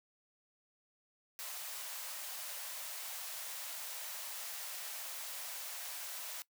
white high-pass noise, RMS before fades -44 dBFS, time 1.39-6.42 s, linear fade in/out 0 ms, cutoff 530 Hz, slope 48 dB/octave, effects noise-tail reverb RT60 0.1 s tail -20 dB re dry

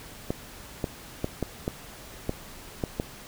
clicks, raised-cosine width 2 ms, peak -13 dBFS, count 8, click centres 0.305 / 0.842 / 1.244 / 1.427 / 1.679 / 2.294 / 2.838 / 2.999 s, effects pink hiss -45 dBFS RMS until 3.27 s

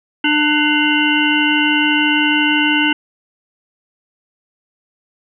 harmonic tone with a mistuned harmonic, 299 Hz, D4, 31 cents sharp, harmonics 1 / 3 / 5 / 7 / 9 / 10, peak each -16 / -22 / -19 / -21 / -18 / -21 dBFS, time 0.24-2.93 s, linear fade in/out 5 ms, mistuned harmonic 9, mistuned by +52 cents, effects none

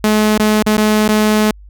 sawtooth tone with dropouts, 213.7 Hz, G#3, 50 cents sharp, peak -6 dBFS, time 0.04-1.51 s, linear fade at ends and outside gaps 2 ms, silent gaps 0.377-0.397 / 0.625-0.664 / 0.769-0.778 / 1.079-1.089 s, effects added 50 Hz sine -35 dBFS peak until 1.69 s

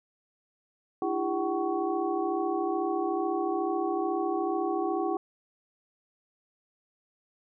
sine tone cluster, 304.3 / 338.2 / 400.5 / 757 / 1114 Hz, D#4 / E4 / G4 / F#5 / C#6, -38 / +44 / +37 / +39 / +8 cents, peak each -37 / -30 / -32 / -32 / -37 dBFS, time 1.02-5.17 s, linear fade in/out 2 ms, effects none

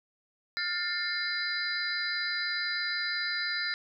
sine tone cluster, 1403 / 1779 / 2124 / 4053 / 4870 Hz, F6 / A6 / C7 / B7 / D#8, +8 / +19 / +25 / +44 / -38 cents, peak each -37 / -33 / -38 / -36 / -36 dBFS, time 0.57-3.74 s, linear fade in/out 0 ms, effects none

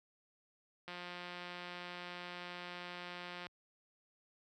click train, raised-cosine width 0.3 ms, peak -30 dBFS, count 459, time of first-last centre 0.88-3.468 s, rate 177 Hz, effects high-pass 60 Hz 12 dB/octave

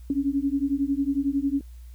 sine beating tone pair, 273 / 284 Hz, C#4 / C#4, -26 / +42 cents, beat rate 11 Hz, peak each -25 dBFS, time 0.1-1.61 s, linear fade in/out 2 ms, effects added 60 Hz sine -40 dBFS peak until 1.94 s + white hiss -62 dBFS RMS until 1.94 s

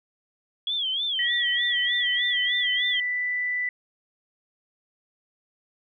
sine tone with vibrato, 3300 Hz, G#7, 12 cents flat, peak -24 dBFS, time 0.67-3 s, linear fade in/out 2 ms, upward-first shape sine, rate 3.3 Hz, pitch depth 140 cents each way
sine tone with pitch glide, 1923 to 1982.8 Hz, B6 to B6, -47 to +6 cents, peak -24 dBFS, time 1.19-3.69 s, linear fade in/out 2 ms, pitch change +53 cents, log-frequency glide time 1.29-3.19 s
effects none

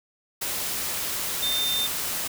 sine tone in noise, 3600 Hz, A7, 39 cents sharp, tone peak -24 dBFS, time 1.42-1.87 s, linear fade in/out 10 ms, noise white, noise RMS -29 dBFS, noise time 0.41-2.28 s, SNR +2 dB, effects none

